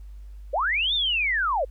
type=linear two-way sweep; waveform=sine; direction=up then down; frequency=474.6 to 3693 to 474.6 Hz; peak=-21 dBFS; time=0.53-1.65 s; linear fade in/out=10 ms; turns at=0.94 s; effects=added 50 Hz sine -38 dBFS peak until 1.7 s + pink hiss -66 dBFS RMS until 1.7 s